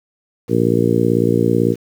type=harmonic tone; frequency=58 Hz; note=A#1; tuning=8 cents flat; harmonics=2 / 3 / 4 / 5 / 6 / 7 / 8; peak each=-20 / -20 / -20 / -20 / -20 / -20 / -20 dBFS; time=0.48-1.76 s; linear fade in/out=50 ms; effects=7-bit